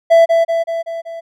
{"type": "tone with echo", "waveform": "triangle", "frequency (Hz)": 665, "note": "E5", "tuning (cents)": 15, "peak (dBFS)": -3, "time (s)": [0.1, 0.26], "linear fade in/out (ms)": 20, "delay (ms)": 190, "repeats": 5, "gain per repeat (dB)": -4, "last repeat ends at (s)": 1.21, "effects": []}